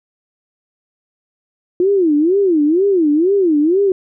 sine tone with vibrato, 343.5 Hz, F4, 29 cents flat, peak -10 dBFS, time 1.8-3.92 s, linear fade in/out 2 ms, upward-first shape sine, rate 2.1 Hz, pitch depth 280 cents each way, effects none

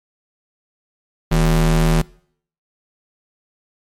square ring-modulated tone, 100.3 Hz, G2, 40 cents sharp, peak -10 dBFS, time 1.31-2.02 s, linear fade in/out 10 ms, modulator 60.1 Hz, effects noise-tail reverb RT60 0.6 s tail -23 dB re dry + MP3 64 kbps

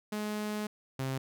sawtooth tone pair in turn, 211 / 132.92 Hz, G#3 / C3, +28 / +28 cents, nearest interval minor sixth, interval 800 cents, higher first, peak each -29 / -28 dBFS, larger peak second, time 0.12-0.67 / 0.99-1.18 s, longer first, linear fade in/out 5 ms, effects none

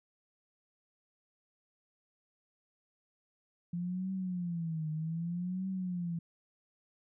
sine tone with vibrato, 171.6 Hz, F3, 30 cents flat, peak -33 dBFS, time 3.73-6.19 s, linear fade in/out 5 ms, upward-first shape triangle, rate 0.64 Hz, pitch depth 190 cents each way, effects none

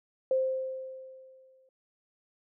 sine tone with exponential decay, 523.3 Hz, C5, in tune, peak -22 dBFS, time 0.31-1.69 s, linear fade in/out 2 ms, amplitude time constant 300 ms, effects none

